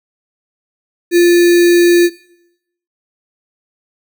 sine tone with sample-and-hold, 347 Hz, F4, 11 cents flat, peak -5 dBFS, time 1.11-2.1 s, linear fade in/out 50 ms, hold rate 2100 Hz, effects noise-tail reverb RT60 0.8 s tail -19 dB re dry

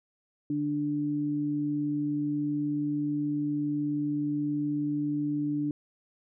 sine tone pair together, 146.83 / 293.9 Hz, D3 / D4, 0 / +1 cents, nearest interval octave, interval 1201 cents, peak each -35 / -27 dBFS, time 0.5-5.71 s, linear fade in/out 2 ms, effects none

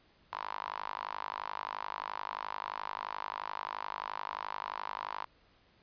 sawtooth tone with high-pass filter, 51.5 Hz, G#1, 14 cents flat, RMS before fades -40 dBFS, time 0.32-5.25 s, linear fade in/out 10 ms, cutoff 980 Hz, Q 5.7, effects pink hiss -66 dBFS RMS until 5.82 s + resampled to 11025 Hz

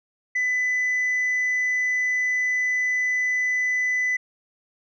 sine tone, 2000 Hz, B6, 21 cents sharp, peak -18 dBFS, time 0.35-4.17 s, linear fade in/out 10 ms, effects tanh soft clip ceiling -19 dBFS

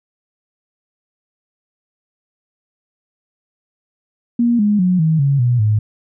sine tone with pitch steps, 237.2 / 207.7 / 181.85 / 159.23 / 139.42 / 122.08 / 106.89 Hz, A#3 / G#3 / F#3 / D#3 / C#3 / B2 / A2, +30 / 0 / -30 / +40 / +10 / -20 / -50 cents, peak -11 dBFS, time 4.39-5.79 s, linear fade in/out 5 ms, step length 200 ms, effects none

